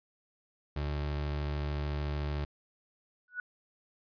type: tone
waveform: 30% pulse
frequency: 73.42 Hz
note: D2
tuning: in tune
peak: -29 dBFS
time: 0.76-2.45 s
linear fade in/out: 5 ms
type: tone with exponential growth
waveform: sine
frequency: 1472 Hz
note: F#6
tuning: 9 cents flat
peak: -30 dBFS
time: 3.28-3.4 s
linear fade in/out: 2 ms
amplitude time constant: 25 ms
effects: resampled to 11025 Hz